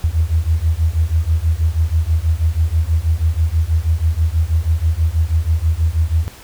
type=beating tone pair; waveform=sine; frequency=77.78 / 83.98 Hz; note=D#2 / E2; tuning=0 / +33 cents; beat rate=6.2 Hz; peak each=-16 dBFS; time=0.04-6.28 s; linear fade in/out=0 ms; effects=pink hiss -40 dBFS RMS until 6.43 s